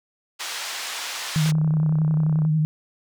white band-pass noise, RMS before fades -31 dBFS, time 0.39-1.52 s, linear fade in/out 20 ms, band 750 to 5600 Hz, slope 12 dB/octave
sine tone with vibrato, 155.56 Hz, D#3, in tune, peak -17 dBFS, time 1.36-2.65 s, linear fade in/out 0 ms, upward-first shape sine, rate 11 Hz, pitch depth 37 cents each way
click train, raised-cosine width 1 ms, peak -24 dBFS, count 33, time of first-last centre 1.46-2.451 s, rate 32.3 Hz
effects none

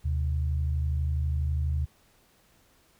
sine tone pair together, 77.01 / 129.2 Hz, D#2 / C3, -17 / -21 cents, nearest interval major sixth, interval 896 cents, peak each -25 / -33 dBFS, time 0.04-1.86 s, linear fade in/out 20 ms, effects pink hiss -63 dBFS RMS until 2.99 s

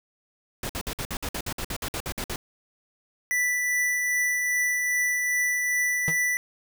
pink noise bursts, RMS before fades -31 dBFS, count 15, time 0.63-2.36 s, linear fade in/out 2 ms, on 64 ms, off 55 ms
square tone with tremolo, 1975.5 Hz, B6, in tune, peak -22 dBFS, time 3.31-6.37 s, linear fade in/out 0 ms, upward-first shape triangle, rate 2.5 Hz, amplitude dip 30%
45% pulse tone with exponential decay, 160.1 Hz, D#3, 50 cents sharp, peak -22 dBFS, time 6.08-6.18 s, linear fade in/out 0 ms, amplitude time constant 20 ms
effects none

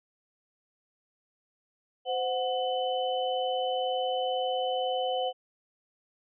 sine tone cluster, 515 / 737 / 3021 Hz, C5 / F#5 / F#7, -28 / -7 / +35 cents, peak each -30 / -30 / -36 dBFS, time 2.05-5.33 s, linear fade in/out 50 ms, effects none

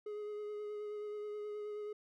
triangle tone with vibrato, 418.9 Hz, G#4, 15 cents sharp, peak -38 dBFS, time 0.06-1.93 s, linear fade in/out 5 ms, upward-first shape sine, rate 9.4 Hz, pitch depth 16 cents each way, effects none

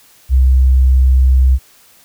sine tone, 64.8 Hz, C2, 16 cents flat, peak -6 dBFS, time 0.29-1.59 s, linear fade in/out 50 ms, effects white hiss -47 dBFS RMS until 2.04 s

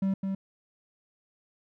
triangle tone with echo, 193.4 Hz, G3, 23 cents flat, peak -22 dBFS, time 0.02-0.14 s, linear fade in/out 5 ms, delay 210 ms, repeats 1, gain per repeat -4 dB, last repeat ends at 0.35 s, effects none

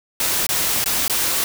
white noise with dropouts, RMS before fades -20 dBFS, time 0.2-1.44 s, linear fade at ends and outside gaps 2 ms, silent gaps 0.467-0.49 / 0.842-0.859 / 1.08-1.097 s, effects none

